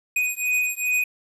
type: beating tone pair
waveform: square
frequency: 2489 / 2491.5 Hz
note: D#7 / D#7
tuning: 0 / +2 cents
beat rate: 2.5 Hz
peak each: -25 dBFS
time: 0.16-1.04 s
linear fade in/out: 5 ms
effects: resampled to 32000 Hz + 9-bit